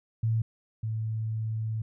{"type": "tone pair in turn", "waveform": "sine", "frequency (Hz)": [112.5, 110.44], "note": ["A2", "A2"], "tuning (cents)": [39, 7], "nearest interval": "unison", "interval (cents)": 32, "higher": "first", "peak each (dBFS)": [-23, -28], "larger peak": "first", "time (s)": [[0.23, 0.42], [0.83, 1.82]], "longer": "second", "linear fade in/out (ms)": 5, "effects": []}